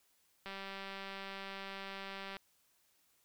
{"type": "click train", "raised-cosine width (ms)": 0.3, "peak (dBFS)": -29, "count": 373, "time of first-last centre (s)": [0.46, 2.368], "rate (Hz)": 195, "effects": ["white hiss -73 dBFS RMS until 3.24 s"]}